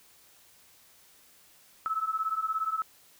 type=beating tone pair; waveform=sine; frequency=1292 / 1309 Hz; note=E6 / E6; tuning=-35 / -13 cents; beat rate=17 Hz; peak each=-32 / -30 dBFS; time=1.86-2.82 s; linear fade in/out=0 ms; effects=white hiss -59 dBFS RMS until 3.19 s